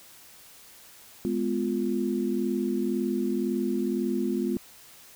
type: chord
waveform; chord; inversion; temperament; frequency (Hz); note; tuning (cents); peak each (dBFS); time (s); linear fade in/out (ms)
sine; F diminished; first; just; 209.5 / 251.4 / 349.2; Ab3 / Cb4 / F4; +15 / +31 / 0; -29; 1.25-4.57; 0
effects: white hiss -51 dBFS RMS until 5.15 s